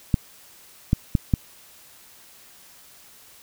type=clicks; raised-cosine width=5 ms; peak=-5 dBFS; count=4; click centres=0.142 / 0.931 / 1.152 / 1.338 s; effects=white hiss -50 dBFS RMS until 3.42 s